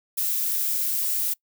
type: noise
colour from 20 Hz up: violet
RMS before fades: -25 dBFS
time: 0.17-1.34 s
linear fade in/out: 10 ms
effects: noise-tail reverb RT60 0.1 s tail -24 dB re dry